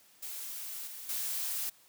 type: noise with level steps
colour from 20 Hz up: blue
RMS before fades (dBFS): -41 / -45 / -35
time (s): 0.22-1.7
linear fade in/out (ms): 10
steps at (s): 0.87 / 1.09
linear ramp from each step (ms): 2
effects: white hiss -62 dBFS RMS until 1.88 s + high-pass 100 Hz 12 dB/octave

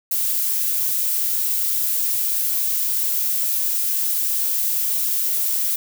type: noise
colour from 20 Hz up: violet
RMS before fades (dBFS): -21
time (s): 0.11-5.76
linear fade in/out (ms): 5
effects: none

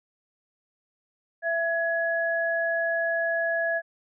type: tone pair together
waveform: sine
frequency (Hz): 666.7 / 1680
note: E5 / G#6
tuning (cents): +19 / +19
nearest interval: octave + major third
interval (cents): 1600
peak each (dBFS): -26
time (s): 1.42-3.82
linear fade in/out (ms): 50
effects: none

